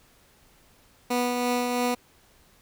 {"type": "tone with tremolo", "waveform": "15% pulse", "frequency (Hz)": 245.4, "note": "B3", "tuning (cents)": -11, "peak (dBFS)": -16, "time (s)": [1.1, 1.95], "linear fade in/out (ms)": 10, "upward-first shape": "triangle", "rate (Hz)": 3, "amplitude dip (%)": 35, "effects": ["pink hiss -59 dBFS RMS until 2.61 s"]}